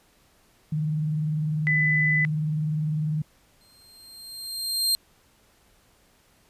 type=tone with vibrato; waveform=sine; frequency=153.7 Hz; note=D#3; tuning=21 cents flat; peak=-23 dBFS; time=0.72-3.22 s; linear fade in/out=5 ms; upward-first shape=square; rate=20 Hz; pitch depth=55 cents each way
type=tone; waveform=sine; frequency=2000 Hz; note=B6; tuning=21 cents sharp; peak=-20 dBFS; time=1.67-2.25 s; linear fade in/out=0 ms
type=tone with exponential growth; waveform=sawtooth; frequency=4186 Hz; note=C8; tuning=in tune; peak=-16 dBFS; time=3.61-4.95 s; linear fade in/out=0 ms; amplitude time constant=290 ms
effects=pink hiss -61 dBFS RMS until 6.49 s + resampled to 32000 Hz